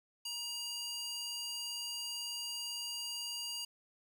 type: tone with high-pass filter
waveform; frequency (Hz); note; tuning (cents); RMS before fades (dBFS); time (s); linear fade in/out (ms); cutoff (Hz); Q
square; 949; A#5; +31; -41; 0.25-3.65; 5; 3800; 2.1
effects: none